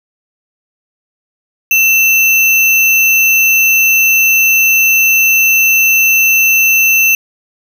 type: tone with sample-and-hold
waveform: sine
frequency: 2670 Hz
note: E7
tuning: 22 cents sharp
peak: -6 dBFS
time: 1.71-7.15 s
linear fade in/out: 2 ms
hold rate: 8820 Hz
effects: none